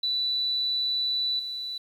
sine tone with level steps, 3968 Hz, B7, 7 cents sharp, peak -24 / -31 dBFS, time 0.03-1.78 s, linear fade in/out 5 ms, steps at 1.39 s, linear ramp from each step 5 ms, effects 9-bit

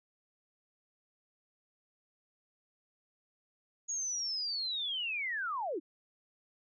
sine linear sweep, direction down, 6730 to 270 Hz, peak -33 dBFS, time 3.88-5.8 s, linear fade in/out 20 ms, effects none

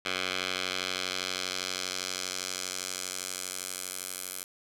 10% pulse tone with band-pass filter sweep, 92.5 Hz, F#2, in tune, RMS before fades -35 dBFS, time 0.05-4.44 s, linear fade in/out 5 ms, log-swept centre 2900 to 11000 Hz, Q 1.2, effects none

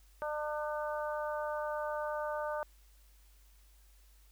harmonic tone, 300.7 Hz, D4, 41 cents sharp, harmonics 2 / 3 / 4 / 5, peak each -36 / -40 / -42 / -44 dBFS, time 0.22-2.63 s, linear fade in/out 0 ms, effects added 50 Hz sine -59 dBFS peak until 4.31 s + white hiss -68 dBFS RMS until 4.31 s

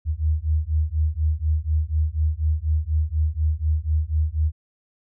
sine beating tone pair, 75.7 / 79.8 Hz, D#2 / D#2, -47 / +44 cents, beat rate 4.1 Hz, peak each -22 dBFS, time 0.05-4.52 s, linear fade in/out 50 ms, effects none

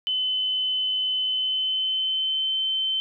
sine tone with pitch glide, 3034 to 3083 Hz, F#7 to G7, +43 to -29 cents, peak -22 dBFS, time 0.07-3 s, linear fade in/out 0 ms, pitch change +28 cents, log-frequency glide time 1.18-2.58 s, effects none

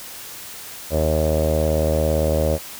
sawtooth tone with low-pass filter, 77.8 Hz, D#2, in tune, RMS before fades -19 dBFS, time 0.9-2.59 s, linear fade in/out 50 ms, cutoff 570 Hz, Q 7.9, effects white hiss -36 dBFS RMS until 2.79 s

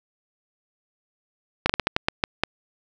slowing click train, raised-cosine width 0.3 ms, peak -3 dBFS, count 9, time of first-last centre 1.66-2.436 s, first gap 35 ms, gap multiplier 1.28, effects none

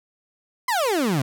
30% pulse exponential sweep, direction down, 1058 to 123.4 Hz, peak -17 dBFS, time 0.68-1.22 s, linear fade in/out 5 ms, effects none

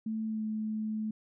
sine tone with pitch glide, 220 to 216.5 Hz, A3 to A3, 0 to -28 cents, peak -31 dBFS, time 0.06-1.11 s, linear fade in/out 5 ms, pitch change -28 cents, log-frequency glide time 0.26-0.43 s, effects none

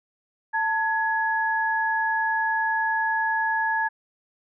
sine tone pair together, 890 / 1680.1 Hz, A5 / G#6, +20 / +20 cents, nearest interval major seventh, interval 1100 cents, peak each -24 dBFS, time 0.53-3.89 s, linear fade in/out 20 ms, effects none

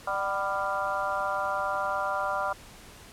harmonic tone with a mistuned harmonic, 198.5 Hz, G3, 22 cents sharp, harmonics 3 / 4 / 5 / 6 / 7, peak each -33 / -33 / -33 / -33 / -33 dBFS, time 0.07-2.53 s, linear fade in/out 5 ms, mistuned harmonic 4, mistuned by -63 cents, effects pink hiss -49 dBFS RMS until 3.12 s + low-pass 12000 Hz 12 dB/octave

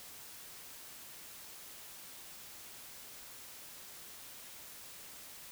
silence, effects white hiss -51 dBFS RMS until 5.51 s

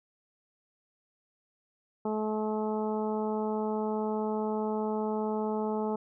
harmonic tone, 215.2 Hz, A3, 38 cents flat, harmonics 1 / 2 / 3 / 4 / 5 / 6, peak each -32 / -32 / -39 / -36 / -45 / -47 dBFS, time 2.05-5.96 s, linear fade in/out 5 ms, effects none

